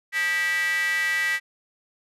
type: tone with high-pass filter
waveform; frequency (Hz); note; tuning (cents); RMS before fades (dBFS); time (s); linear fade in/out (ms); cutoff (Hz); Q
square; 177.2; F3; +25; -24; 0.12-1.4; 50; 1900; 8.6
effects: resampled to 32000 Hz